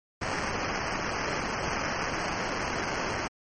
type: noise with sample-and-hold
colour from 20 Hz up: white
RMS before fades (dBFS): -31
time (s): 0.21-3.28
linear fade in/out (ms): 10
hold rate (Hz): 3675
effects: MP3 32 kbps